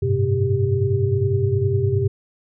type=tone cluster; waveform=sine; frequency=96.3 / 106.1 / 128.6 / 394.7 Hz; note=G2 / G#2 / C3 / G4; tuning=-30 / +38 / -30 / +12 cents; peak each=-22 dBFS; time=0.02-2.08 s; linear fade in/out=10 ms; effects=none